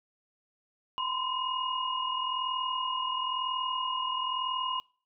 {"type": "tone cluster", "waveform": "sine", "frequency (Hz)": [996, 1037, 2870], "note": ["B5", "C6", "F7"], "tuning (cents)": [14, -16, 47], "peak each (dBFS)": [-37, -32, -34], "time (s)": [0.98, 4.8], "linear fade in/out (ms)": 0, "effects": ["noise-tail reverb RT60 0.4 s tail -23 dB re dry"]}